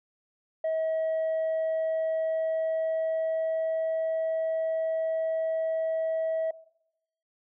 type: tone with pitch glide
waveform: sine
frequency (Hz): 641 to 645.5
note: E5 to E5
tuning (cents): -49 to -37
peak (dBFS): -23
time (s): 0.64-6.51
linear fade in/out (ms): 5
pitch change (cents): +12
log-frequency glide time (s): 0.91-3.99
effects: noise-tail reverb RT60 0.8 s tail -21 dB re dry + tanh soft clip ceiling -24 dBFS